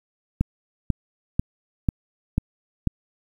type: click train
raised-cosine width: 5 ms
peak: -7 dBFS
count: 6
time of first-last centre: 0.41-2.873 s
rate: 2.03 Hz
effects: 8-bit